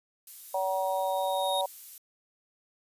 violet noise, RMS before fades -43 dBFS, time 0.27-1.98 s, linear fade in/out 2 ms
square tone with exponential growth, 3729 Hz, A#7, in tune, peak -30 dBFS, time 0.41-1.61 s, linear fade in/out 1 ms, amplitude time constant 260 ms
harmonic tone, 189.7 Hz, F#3, 43 cents sharp, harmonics 3 / 4 / 5, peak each -30 / -31 / -32 dBFS, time 0.54-1.66 s, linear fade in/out 5 ms
effects resampled to 32000 Hz

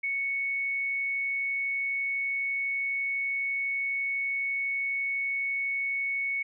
sine tone, 2217 Hz, C#7, in tune, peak -27 dBFS, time 0.03-6.43 s, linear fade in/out 10 ms, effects none

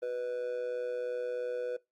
triangle tone with amplitude modulation, 493.9 Hz, B4, in tune, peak -27 dBFS, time 0.02-1.77 s, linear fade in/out 10 ms, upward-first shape sine, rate 123 Hz, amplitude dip 65%, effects noise-tail reverb RT60 0.2 s tail -21 dB re dry + Opus 32 kbps

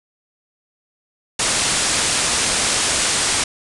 white low-pass noise, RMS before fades -19 dBFS, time 1.39-3.44 s, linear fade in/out 5 ms, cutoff 9900 Hz, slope 96 dB/octave, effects none

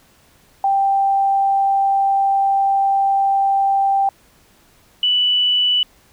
sine tone pair in turn, 786 / 2968 Hz, G5 / F#7, +4 / +5 cents, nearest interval octave + major seventh, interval 2301 cents, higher second, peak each -13 dBFS, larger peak neither, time 0.64-4.09 / 5.03-5.83 s, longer first, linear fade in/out 2 ms, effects pink hiss -53 dBFS RMS until 6.12 s

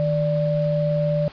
sine tone pair together, 155.56 / 587.3 Hz, D#3 / D5, 0 / 0 cents, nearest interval octave + major seventh, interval 2300 cents, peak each -21 dBFS, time 0-1.28 s, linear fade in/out 0 ms, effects pink hiss -43 dBFS RMS until 1.32 s + resampled to 11025 Hz

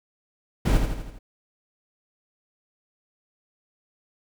brown noise with echo, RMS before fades -19 dBFS, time 0.65-0.78 s, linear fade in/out 10 ms, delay 82 ms, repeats 5, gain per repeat -5 dB, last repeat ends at 1.19 s, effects none

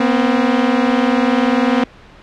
sawtooth tone pair together, 239.9 / 260.1 Hz, A#3 / C4, +50 / -10 cents, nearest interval minor second, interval 140 cents, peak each -11 dBFS, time 0-1.84 s, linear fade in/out 5 ms, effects pink hiss -42 dBFS RMS until 2.22 s + low-pass 3000 Hz 12 dB/octave

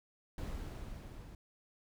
brown noise with level ramp, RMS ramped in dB -40 to -51 dBFS, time 0.38-1.35 s, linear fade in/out 2 ms, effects none

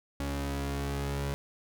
sawtooth tone pair together, 69.9 / 140 Hz, C#2 / C#3, +15 / +18 cents, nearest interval octave, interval 1203 cents, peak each -29 / -29 dBFS, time 0.2-1.34 s, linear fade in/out 0 ms, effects none

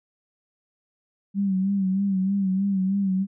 sine tone with vibrato, 193.5 Hz, G3, 22 cents flat, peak -20 dBFS, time 1.34-3.27 s, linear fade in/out 50 ms, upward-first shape sine, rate 3.2 Hz, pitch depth 60 cents each way, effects none

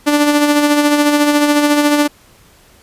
sawtooth tone with tremolo, 293.7 Hz, D4, in tune, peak -4 dBFS, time 0.06-2.08 s, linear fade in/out 20 ms, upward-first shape sine, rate 14 Hz, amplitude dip 45%, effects pink hiss -47 dBFS RMS until 2.82 s + resampled to 32000 Hz

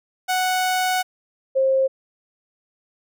sawtooth / sine tone pair in turn, 740 / 532.1 Hz, F#5 / C5, 0 / +29 cents, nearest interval tritone, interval 571 cents, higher first, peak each -15 dBFS, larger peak neither, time 0.28-1.03 / 1.55-1.88 s, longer first, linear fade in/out 20 ms, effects none

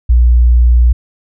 sine tone, 60 Hz, B1, 49 cents flat, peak -4 dBFS, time 0.09-0.93 s, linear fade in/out 10 ms, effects none

